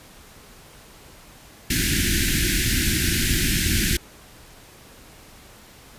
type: band-stop noise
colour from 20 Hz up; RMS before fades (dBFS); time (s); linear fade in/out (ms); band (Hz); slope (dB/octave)
pink; -21; 1.7-3.97; 5; 370 to 1500; 96
effects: pink hiss -47 dBFS RMS until 5.98 s + resampled to 32000 Hz